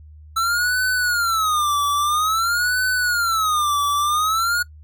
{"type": "tone with vibrato", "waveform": "square", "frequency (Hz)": 1318.5, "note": "E6", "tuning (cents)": 0, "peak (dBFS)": -18, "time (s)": [0.36, 4.63], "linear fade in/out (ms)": 10, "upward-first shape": "sine", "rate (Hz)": 0.5, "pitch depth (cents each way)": 230, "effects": ["noise-tail reverb RT60 0.1 s tail -21 dB re dry", "added 76 Hz sine -40 dBFS peak until 4.83 s"]}